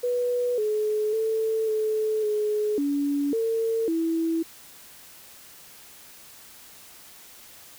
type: tone with pitch steps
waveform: sine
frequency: 490.1 / 426.3 / 442.7 / 433.1 / 422.5 / 285 / 452.1 / 327.9 Hz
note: B4 / G#4 / A4 / A4 / G#4 / C#4 / A4 / E4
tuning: -13 / +45 / +11 / -27 / +30 / +48 / +47 / -9 cents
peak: -22 dBFS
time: 0.03-4.43 s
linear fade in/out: 10 ms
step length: 550 ms
effects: white hiss -48 dBFS RMS until 7.78 s